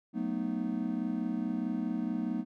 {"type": "chord", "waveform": "triangle", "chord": "B dominant seventh", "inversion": "second", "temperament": "just", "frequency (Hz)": [185.21, 222.2, 246.9, 308.7], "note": ["F#3", "A3", "B3", "D#4"], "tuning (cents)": [2, 17, 0, -14], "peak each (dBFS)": [-36, -33, -33, -35], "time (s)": [0.13, 2.45], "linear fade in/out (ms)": 50, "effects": []}